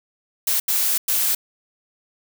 blue noise bursts at uneven times, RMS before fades -20 dBFS, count 3, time 0.47-0.6 / 0.68-0.98 / 1.08-1.35 s, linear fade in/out 5 ms, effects none

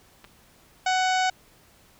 clicks, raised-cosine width 0.3 ms, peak -30 dBFS, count 2, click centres 0.243 / 0.248 s
harmonic tone, 745 Hz, F#5, 12 cents sharp, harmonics 1 / 2 / 3 / 4 / 5 / 6 / 7 / 8 / 9 / 10, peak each -22 / -28 / -32 / -34 / -36 / -38 / -39 / -40 / -41 / -42 dBFS, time 0.86-1.3 s, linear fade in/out 5 ms
effects pink hiss -57 dBFS RMS until 1.99 s

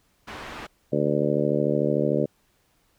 white low-pass noise, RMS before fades -38 dBFS, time 0.27-0.67 s, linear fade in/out 10 ms, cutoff 1900 Hz, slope 12 dB/octave
harmonic tone, 73.42 Hz, D2, in tune, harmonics 2 / 3 / 4 / 5 / 6 / 7 / 8, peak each -28 / -28 / -28 / -28 / -28 / -28 / -28 dBFS, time 0.92-2.26 s, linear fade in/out 10 ms
effects pink hiss -66 dBFS RMS until 2.98 s

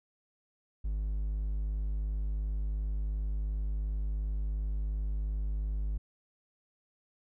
triangle tone, 51.4 Hz, G#1, 17 cents flat, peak -28 dBFS, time 0.84-5.98 s, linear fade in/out 10 ms, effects none

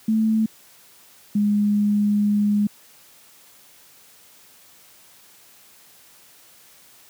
sine tone pair in turn, 219.8 / 206.7 Hz, A3 / G#3, -2 / -8 cents, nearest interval minor second, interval 106 cents, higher first, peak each -16 dBFS, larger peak neither, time 0.08-0.46 / 1.35-2.67 s, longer second, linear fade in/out 5 ms, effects white hiss -51 dBFS RMS until 7.09 s + high-pass 80 Hz 12 dB/octave

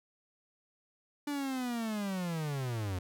45% pulse linear sweep, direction down, 293.7 to 87 Hz, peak -33 dBFS, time 1.27-2.99 s, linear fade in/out 5 ms, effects none

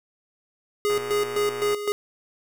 square tone with tremolo, 413.7 Hz, G#4, 7 cents flat, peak -21 dBFS, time 0.85-1.92 s, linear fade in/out 0 ms, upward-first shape square, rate 3.9 Hz, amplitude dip 65%
click train, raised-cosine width 0.5 ms, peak -21 dBFS, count 101, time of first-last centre 0.9-1.733 s, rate 120 Hz
effects none

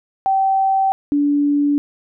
sine tone pair in turn, 773 / 288.8 Hz, G5 / D4, -24 / -29 cents, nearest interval octave + perfect fourth, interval 1705 cents, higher first, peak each -13 dBFS, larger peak neither, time 0.26-0.92 / 1.12-1.78 s, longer neither, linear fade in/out 0 ms, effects none

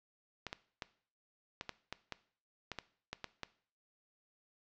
clicks, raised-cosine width 0.2 ms, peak -22 dBFS, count 12, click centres 0.467 / 0.529 / 0.822 / 1.611 / 1.693 / 1.926 / 2.123 / 2.717 / 2.787 / 3.13 / 3.243 / 3.433 s, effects noise-tail reverb RT60 0.5 s tail -18 dB re dry + low-pass 5000 Hz 12 dB/octave

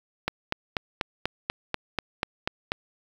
click train, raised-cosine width 0.3 ms, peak -9 dBFS, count 11, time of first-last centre 0.28-2.719 s, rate 4.1 Hz, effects 7-bit

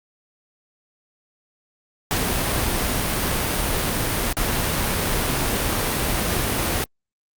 pink noise with dropouts, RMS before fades -22 dBFS, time 2.11-6.84 s, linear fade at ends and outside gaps 0 ms, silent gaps 4.327-4.369 s, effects Opus 48 kbps

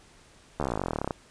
slowing click train, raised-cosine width 1 ms, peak -14 dBFS, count 25, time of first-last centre 0.6-1.108 s, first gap 13 ms, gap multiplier 1.04, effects pink hiss -56 dBFS RMS until 1.3 s + resampled to 22050 Hz

